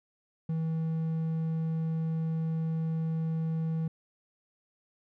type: tone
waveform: triangle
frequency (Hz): 161.4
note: E3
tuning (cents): -36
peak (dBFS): -26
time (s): 0.49-3.88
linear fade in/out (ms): 5
effects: none